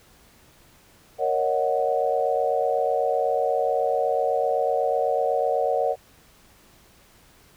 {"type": "chord", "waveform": "sine", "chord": "D# minor seventh", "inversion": "second", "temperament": "equal", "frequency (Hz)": [466.2, 554.4, 622.3, 740], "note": ["A#4", "C#5", "D#5", "F#5"], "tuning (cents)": [0, 0, 0, 0], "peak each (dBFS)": [-26, -25, -27, -25], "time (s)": [1.18, 5.96], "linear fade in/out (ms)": 50, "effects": ["pink hiss -55 dBFS RMS until 7.56 s"]}